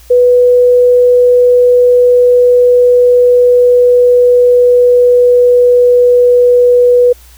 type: tone with pitch glide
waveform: sine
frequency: 492.9 to 490.1 Hz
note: B4 to B4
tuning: -3 to -13 cents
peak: -3 dBFS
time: 0.1-7.13 s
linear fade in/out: 10 ms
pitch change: -10 cents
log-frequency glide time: 0.66-6.76 s
effects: added 60 Hz sine -37 dBFS peak until 7.37 s + white hiss -42 dBFS RMS until 7.37 s